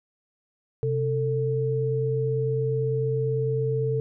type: tone pair together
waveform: sine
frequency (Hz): 130.81 / 445.5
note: C3 / A4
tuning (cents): 0 / +22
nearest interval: octave + major sixth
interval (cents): 2122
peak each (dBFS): -25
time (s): 0.83-4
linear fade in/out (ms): 0
effects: none